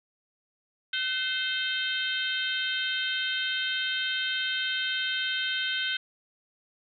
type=harmonic tone with a mistuned harmonic; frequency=523.3 Hz; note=C5; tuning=in tune; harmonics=3 / 4 / 5 / 6 / 7 / 8; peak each=-31 / -38 / -37 / -31 / -35 / -44 dBFS; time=0.93-5.97 s; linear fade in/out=5 ms; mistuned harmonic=3; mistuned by=-52 cents; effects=none